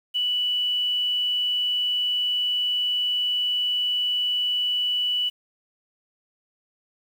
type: tone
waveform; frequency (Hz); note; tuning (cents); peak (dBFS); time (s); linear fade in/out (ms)
sine; 2960; F#7; 0; -21; 0.14-5.3; 20
effects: 8-bit